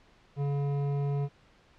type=tone with hard clipping; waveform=triangle; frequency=141.8 Hz; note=C#3; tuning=40 cents sharp; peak=-29 dBFS; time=0.36-1.29 s; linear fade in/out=50 ms; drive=15 dB; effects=pink hiss -61 dBFS RMS until 1.78 s + low-pass 4000 Hz 12 dB/octave